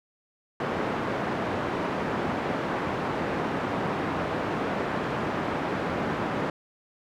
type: band-pass noise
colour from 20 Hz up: pink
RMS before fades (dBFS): -29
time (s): 0.6-6.5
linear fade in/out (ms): 2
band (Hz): 170 to 1500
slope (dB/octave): 12
effects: none